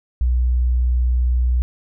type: tone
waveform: sine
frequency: 61.5 Hz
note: B1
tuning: 7 cents flat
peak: -14 dBFS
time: 0.21-1.62 s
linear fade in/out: 0 ms
effects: none